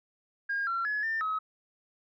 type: tone with pitch steps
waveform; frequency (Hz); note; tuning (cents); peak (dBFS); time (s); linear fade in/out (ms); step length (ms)
sine; 1621 / 1363 / 1697 / 1800 / 1278; G#6 / F6 / G#6 / A6 / D#6; -42 / -43 / +37 / +39 / +46; -27; 0.49-1.39; 10; 180
effects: tanh soft clip ceiling -24 dBFS